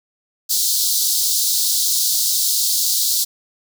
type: high-pass noise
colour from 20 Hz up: pink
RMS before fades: -18 dBFS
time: 0.49-3.25 s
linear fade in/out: 20 ms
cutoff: 3900 Hz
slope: 48 dB/octave
effects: none